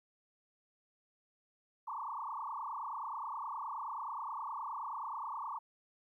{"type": "tone with frequency modulation", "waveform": "sine", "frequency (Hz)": 1025, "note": "C6", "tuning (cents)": -36, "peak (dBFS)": -38, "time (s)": [1.87, 5.59], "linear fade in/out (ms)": 10, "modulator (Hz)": 29.5, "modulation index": 5.1, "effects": ["13-bit"]}